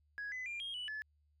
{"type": "tone with pitch steps", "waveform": "sine", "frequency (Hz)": [1665, 2015, 2392, 3244, 2961, 1725], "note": ["G#6", "B6", "D7", "G#7", "F#7", "A6"], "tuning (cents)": [4, 34, 31, -41, 1, -35], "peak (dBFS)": -38, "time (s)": [0.18, 1.02], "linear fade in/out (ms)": 0, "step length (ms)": 140, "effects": ["tanh soft clip ceiling -37 dBFS", "added 74 Hz sine -70 dBFS peak until 1.4 s"]}